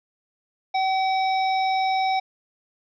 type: harmonic tone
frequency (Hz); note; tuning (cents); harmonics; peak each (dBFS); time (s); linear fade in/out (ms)
762; G5; -49; 1 / 3 / 5 / 7; -20 / -30 / -34 / -37; 0.74-2.2; 10
effects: none